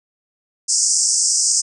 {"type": "band-pass noise", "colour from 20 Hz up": "white", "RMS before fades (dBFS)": -17, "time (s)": [0.68, 1.62], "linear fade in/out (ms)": 20, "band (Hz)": [5000, 8700], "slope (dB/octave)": 96, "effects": []}